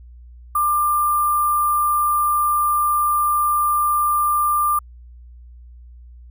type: tone with sample-and-hold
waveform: sine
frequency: 1192 Hz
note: D6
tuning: 25 cents sharp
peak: -15 dBFS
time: 0.55-4.79 s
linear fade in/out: 5 ms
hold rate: 11025 Hz
effects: added 60 Hz sine -39 dBFS peak until 6.3 s